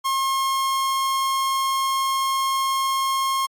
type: tone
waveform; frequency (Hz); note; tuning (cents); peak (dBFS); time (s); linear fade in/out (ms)
45% pulse; 1074; C6; +45; -20; 0.04-3.47; 20
effects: AAC 64 kbps